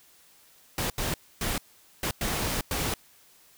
pink noise bursts at uneven times, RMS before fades -29 dBFS, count 6, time 0.78-0.9 / 0.98-1.14 / 1.41-1.58 / 2.03-2.11 / 2.21-2.61 / 2.71-2.94 s, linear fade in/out 2 ms, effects white hiss -58 dBFS RMS until 3.57 s

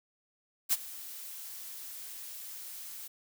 blue noise with ADSR envelope, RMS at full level -25 dBFS, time 0.69-3.08 s, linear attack 35 ms, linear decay 34 ms, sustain -19 dB, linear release 11 ms, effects none

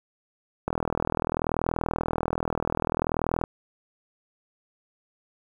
click train, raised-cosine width 1 ms, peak -11 dBFS, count 113, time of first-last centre 0.68-3.439 s, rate 40.6 Hz, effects 8-bit

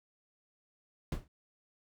brown noise with exponential decay, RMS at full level -29 dBFS, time 1.12-1.28 s, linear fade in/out 2 ms, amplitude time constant 34 ms, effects none

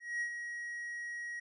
triangle tone with ADSR envelope, 1900 Hz, A#6, 33 cents sharp, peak -30 dBFS, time 0-1.4 s, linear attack 210 ms, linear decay 83 ms, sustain -7 dB, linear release 9 ms, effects resampled to 24000 Hz

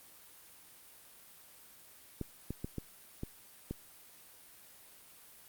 clicks, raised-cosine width 3 ms, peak -24 dBFS, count 6, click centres 2.213 / 2.506 / 2.645 / 2.783 / 3.234 / 3.71 s, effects white hiss -57 dBFS RMS until 5.48 s + Opus 32 kbps

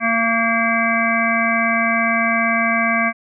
harmonic tone with a mistuned harmonic, 229.4 Hz, A#3, 28 cents flat, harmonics 1 / 3 / 5 / 7 / 9 / 10, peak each -22 / -22 / -22 / -22 / -22 / -22 dBFS, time 0-3.13 s, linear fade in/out 50 ms, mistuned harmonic 3, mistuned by -16 cents, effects none

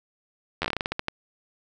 slowing click train, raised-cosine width 0.3 ms, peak -10 dBFS, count 13, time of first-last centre 0.62-1.084 s, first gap 11 ms, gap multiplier 1.21, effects none

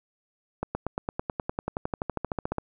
accelerating click train, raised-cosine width 1 ms, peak -14 dBFS, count 23, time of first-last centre 0.63-2.583 s, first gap 120 ms, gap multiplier 0.97, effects none

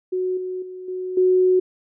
sine tone with level steps, 368.8 Hz, F#4, 6 cents flat, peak -20 / -25 / -32 / -25 / -13 dBFS, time 0.12-1.6 s, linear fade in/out 10 ms, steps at 0.37 / 0.62 / 0.88 / 1.17 s, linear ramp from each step 5 ms, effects none

